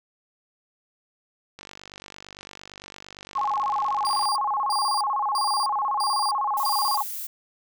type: click train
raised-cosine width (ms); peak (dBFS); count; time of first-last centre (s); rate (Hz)
0.2; -23; 131; 1.59-4.254; 48.8
type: tone with vibrato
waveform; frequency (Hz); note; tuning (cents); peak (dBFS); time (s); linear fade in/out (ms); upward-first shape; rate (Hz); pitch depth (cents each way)
sine; 952; A#5; +36; -22; 3.35-7.03; 10; square; 16; 230
type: tone bursts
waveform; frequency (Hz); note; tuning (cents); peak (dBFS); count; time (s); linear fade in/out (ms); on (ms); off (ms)
35% pulse; 4783; D8; +31; -25; 5; 4.05-6.96; 2; 310; 340
type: noise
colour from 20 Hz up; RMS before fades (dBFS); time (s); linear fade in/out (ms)
violet; -33; 6.57-7.27; 5
effects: none